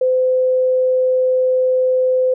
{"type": "tone", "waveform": "sine", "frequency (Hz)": 512, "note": "C5", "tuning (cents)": -38, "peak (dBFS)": -12, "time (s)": [0.01, 2.34], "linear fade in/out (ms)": 5, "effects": []}